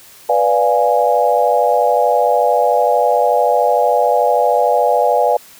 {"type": "chord", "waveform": "sine", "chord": "B diminished seventh", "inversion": "none", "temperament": "equal", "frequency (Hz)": [493.9, 587.3, 698.5, 830.6], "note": ["B4", "D5", "F5", "Ab5"], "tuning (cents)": [0, 0, 0, 0], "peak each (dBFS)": -16, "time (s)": [0.29, 5.37], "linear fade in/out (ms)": 5, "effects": ["white hiss -42 dBFS RMS until 5.59 s"]}